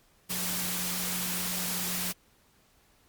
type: tone in noise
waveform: sine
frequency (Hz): 180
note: F#3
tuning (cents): -47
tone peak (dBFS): -38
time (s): 0.29-2.13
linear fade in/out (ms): 20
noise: white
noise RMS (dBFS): -32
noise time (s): 0.29-2.13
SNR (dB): -9
effects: pink hiss -64 dBFS RMS until 3.08 s + MP3 96 kbps